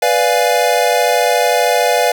square chord, B diminished seventh, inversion none, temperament equal, 493.9 / 587.3 / 698.5 / 830.6 Hz, B4 / D5 / F5 / Ab5, 0 / 0 / 0 / 0 cents, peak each -17 / -18 / -16 / -20 dBFS, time 0.02-2.12 s, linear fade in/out 5 ms, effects none

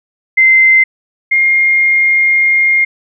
sine tone pair in turn, 2076 / 2126 Hz, C7 / C7, -14 / +27 cents, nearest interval unison, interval 41 cents, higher second, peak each -4 / -7 dBFS, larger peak first, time 0.37-0.84 / 1.31-2.85 s, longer second, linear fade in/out 10 ms, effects none

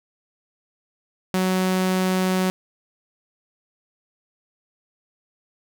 sawtooth tone, 186 Hz, F#3, 9 cents sharp, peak -15 dBFS, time 1.34-2.5 s, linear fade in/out 0 ms, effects none

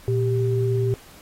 sine tone pair together, 117.45 / 392 Hz, A#2 / G4, +13 / 0 cents, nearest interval octave + major sixth, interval 2087 cents, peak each -20 / -23 dBFS, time 0.08-0.94 s, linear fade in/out 0 ms, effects pink hiss -48 dBFS RMS until 1.21 s + AAC 48 kbps

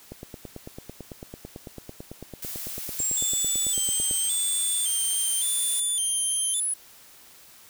click train, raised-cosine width 2 ms, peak -24 dBFS, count 37, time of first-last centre 0.12-4.111 s, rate 9.02 Hz
blue noise, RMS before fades -35 dBFS, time 2.42-5.8 s, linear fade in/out 5 ms
sine exponential sweep, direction up, 7480 to 10180 Hz, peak -24 dBFS, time 2.99-6.74 s, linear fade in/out 5 ms
sawtooth tone with vibrato, 3322 Hz, G#7, in tune, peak -28 dBFS, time 3.17-6.6 s, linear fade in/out 2 ms, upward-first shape square, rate 0.89 Hz, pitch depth 91 cents each way
effects white hiss -51 dBFS RMS until 7.69 s

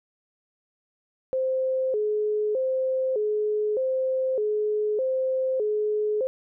sine tone with vibrato, 470 Hz, A#4, 14 cents sharp, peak -22 dBFS, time 1.33-6.27 s, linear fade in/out 0 ms, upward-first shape square, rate 0.82 Hz, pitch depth 180 cents each way, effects none

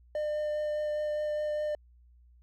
triangle tone with vibrato, 602 Hz, D5, 43 cents sharp, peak -27 dBFS, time 0.15-1.75 s, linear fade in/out 2 ms, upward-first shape triangle, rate 4.9 Hz, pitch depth 10 cents each way, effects added 60 Hz sine -56 dBFS peak until 2.42 s

